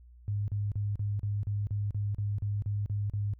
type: tone bursts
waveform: sine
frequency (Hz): 102.6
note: G#2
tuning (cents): -21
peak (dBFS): -28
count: 13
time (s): 0.28-3.336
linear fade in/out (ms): 0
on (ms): 200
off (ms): 38
effects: added 60 Hz sine -51 dBFS peak until 3.39 s